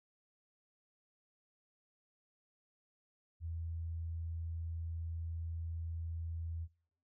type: tone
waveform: sine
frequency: 82.7 Hz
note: E2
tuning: 6 cents sharp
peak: -38 dBFS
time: 3.4-6.68 s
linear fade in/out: 50 ms
effects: noise-tail reverb RT60 0.7 s tail -25 dB re dry